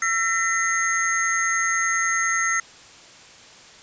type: tone cluster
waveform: sine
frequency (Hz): 1345 / 1837 / 2014 / 6430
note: E6 / A#6 / B6 / G8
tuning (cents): +34 / -26 / +33 / +43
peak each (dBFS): -25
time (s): 0.02-2.6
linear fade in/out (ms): 2
effects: white hiss -46 dBFS RMS until 3.82 s + resampled to 16000 Hz